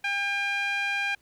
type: tone with band-pass filter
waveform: sawtooth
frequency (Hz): 802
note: G5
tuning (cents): +39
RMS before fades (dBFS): -28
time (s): 0.04-1.15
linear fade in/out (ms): 5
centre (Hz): 2100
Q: 4.1
effects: pink hiss -65 dBFS RMS until 1.21 s